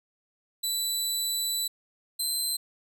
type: tone pair in turn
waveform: 20% pulse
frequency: 3975 / 4087 Hz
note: B7 / C8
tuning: +10 / -41 cents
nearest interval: unison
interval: 49 cents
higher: second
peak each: -21 dBFS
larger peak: neither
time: 0.63-1.68 / 2.19-2.57 s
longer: first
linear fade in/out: 10 ms
effects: none